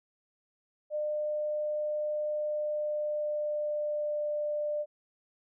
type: tone with pitch glide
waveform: sine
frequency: 602 to 595.8 Hz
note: D5 to D5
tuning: +43 to +25 cents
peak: -29 dBFS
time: 0.9-4.86 s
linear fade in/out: 50 ms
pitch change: -18 cents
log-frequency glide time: 2.35-4.25 s
effects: none